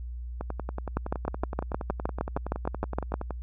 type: two click trains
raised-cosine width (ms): 1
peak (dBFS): -19 / -13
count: 32 / 15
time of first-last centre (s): 0.41-3.307 / 0.97-3.141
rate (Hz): 10.7 / 6.45
effects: added 60 Hz sine -34 dBFS peak until 3.42 s